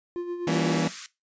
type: tone with tremolo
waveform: triangle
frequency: 350 Hz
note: F4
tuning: 4 cents sharp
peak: -25 dBFS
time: 0.16-0.78 s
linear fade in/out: 0 ms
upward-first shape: sine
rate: 8 Hz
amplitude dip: 50%
type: chord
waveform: sawtooth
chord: E diminished seventh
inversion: none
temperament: just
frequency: 164.81 / 197.78 / 237.3 / 284.8 Hz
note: E3 / G3 / Bb3 / Db4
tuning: 0 / +16 / +31 / +47 cents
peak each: -22 / -28 / -25 / -25 dBFS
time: 0.47-0.88 s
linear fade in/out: 5 ms
type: high-pass noise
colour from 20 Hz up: white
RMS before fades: -37 dBFS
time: 0.52-1.06 s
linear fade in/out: 0 ms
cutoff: 1100 Hz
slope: 96 dB/octave
effects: noise-tail reverb RT60 0.2 s tail -17 dB re dry + resampled to 16000 Hz